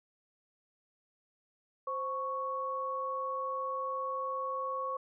sine tone pair together, 522.9 / 1108.7 Hz, C5 / C#6, -1 / 0 cents, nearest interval octave + minor second, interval 1301 cents, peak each -38 / -34 dBFS, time 1.87-4.97 s, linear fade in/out 5 ms, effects none

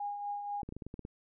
sine tone with tremolo, 817 Hz, G#5, 29 cents flat, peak -33 dBFS, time 0-0.62 s, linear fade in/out 5 ms, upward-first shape triangle, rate 4.1 Hz, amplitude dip 50%
clicks, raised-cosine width 3 ms, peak -29 dBFS, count 9, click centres 0.632 / 0.69 / 0.724 / 0.766 / 0.822 / 0.866 / 0.941 / 0.993 / 1.051 s
effects none

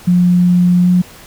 sine tone with pitch glide, 177.8 to 179.66 Hz, F3 to F3, +31 to +49 cents, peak -7 dBFS, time 0.07-1.02 s, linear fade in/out 10 ms, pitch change +18 cents, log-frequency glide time 0.82-0.88 s, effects pink hiss -38 dBFS RMS until 1.26 s

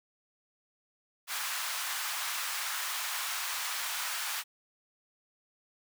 pink high-pass noise, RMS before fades -35 dBFS, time 1.27-4.44 s, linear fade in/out 50 ms, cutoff 980 Hz, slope 24 dB/octave, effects none

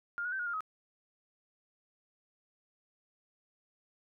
sine tone with pitch steps, 1407 / 1460 / 1550 / 1442 / 1401 / 1270 Hz, F6 / F#6 / G6 / F#6 / F6 / D#6, +12 / -24 / -20 / -45 / +5 / +35 cents, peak -33 dBFS, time 0.18-0.606 s, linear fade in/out 0 ms, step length 71 ms, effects none

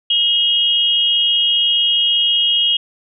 sine tone pair together, 2879 / 3257 Hz, F#7 / G#7, -48 / -34 cents, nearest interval major second, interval 214 cents, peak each -15 dBFS, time 0.1-2.77 s, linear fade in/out 5 ms, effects none

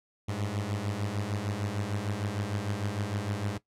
sawtooth beating tone pair, 98.8 / 105.4 Hz, G2 / G#2, +14 / +26 cents, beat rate 6.6 Hz, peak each -30 / -29 dBFS, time 0.28-3.58 s, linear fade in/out 10 ms, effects noise-tail reverb RT60 0.1 s tail -17 dB re dry + low-pass 10000 Hz 12 dB/octave

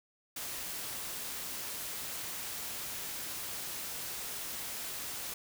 white noise, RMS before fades -40 dBFS, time 0.36-5.34 s, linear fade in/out 5 ms, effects none

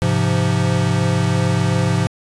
square chord, F minor, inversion first, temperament equal with one note detuned, 103.83 / 130.81 / 172.11 Hz, Ab2 / C3 / F3, 0 / 0 / -25 cents, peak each -20 dBFS, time 0.02-2.07 s, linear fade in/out 0 ms, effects resampled to 22050 Hz

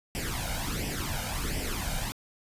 pink noise with flanger, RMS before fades -32 dBFS, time 0.15-2.12 s, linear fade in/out 0 ms, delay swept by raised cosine 0.37 to 1.36 ms, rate 1.4 Hz, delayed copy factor +0.7, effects resampled to 32000 Hz

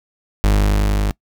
40% pulse tone with level ramp, 50.9 Hz, G#1, 34 cents flat, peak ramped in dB -10 to -15 dBFS, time 0.44-1.11 s, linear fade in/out 0 ms, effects noise-tail reverb RT60 0.1 s tail -23 dB re dry

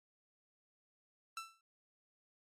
sawtooth tone with exponential decay, 1333 Hz, E6, 19 cents sharp, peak -35 dBFS, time 1.37-1.61 s, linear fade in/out 2 ms, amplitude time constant 52 ms, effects low-pass 11000 Hz 12 dB/octave + MP3 64 kbps

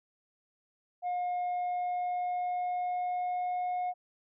sine tone with pitch glide, 716 to 722.6 Hz, F5 to F#5, +43 to -41 cents, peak -27 dBFS, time 1.02-3.94 s, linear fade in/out 50 ms, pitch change +16 cents, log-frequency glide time 1.4-3.7 s, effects tanh soft clip ceiling -29 dBFS

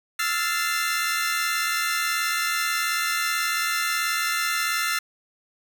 sawtooth chord, F major seventh, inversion third, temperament equal with one note detuned, 1318.5 / 1396.9 / 1760 / 2074 Hz, E6 / F6 / A6 / C7, 0 / 0 / 0 / -16 cents, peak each -25 dBFS, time 0.19-4.99 s, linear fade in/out 5 ms, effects none

